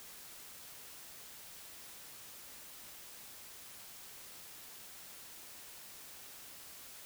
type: silence
effects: white hiss -52 dBFS RMS until 7.05 s